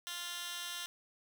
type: tone with high-pass filter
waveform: 15% pulse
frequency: 349.2 Hz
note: F4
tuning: in tune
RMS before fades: -42 dBFS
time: 0.07-0.86 s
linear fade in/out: 0 ms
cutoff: 2500 Hz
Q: 1.2
effects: none